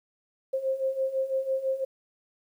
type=beating tone pair; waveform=sine; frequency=527 / 533 Hz; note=C5 / C5; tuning=+12 / +32 cents; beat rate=6 Hz; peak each=-31 / -27 dBFS; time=0.53-1.85 s; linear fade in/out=10 ms; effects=10-bit